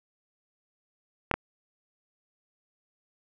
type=clicks; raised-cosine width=0.5 ms; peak=-9 / -11 dBFS; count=2; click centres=1.313 / 1.34 s; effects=none